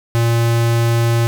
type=tone; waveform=square; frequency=116.54 Hz; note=A#2; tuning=in tune; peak=-13 dBFS; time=0.15-1.27 s; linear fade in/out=0 ms; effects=none